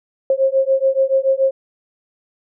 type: beating tone pair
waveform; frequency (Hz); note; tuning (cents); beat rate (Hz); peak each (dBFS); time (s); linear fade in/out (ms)
sine; 532 / 539; C5 / C#5; +29 / -49; 7; -16; 0.3-1.51; 2
effects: none